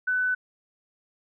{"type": "tone", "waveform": "sine", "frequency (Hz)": 1500, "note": "F#6", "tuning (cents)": 23, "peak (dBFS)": -22, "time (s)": [0.07, 0.35], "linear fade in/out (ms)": 10, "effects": []}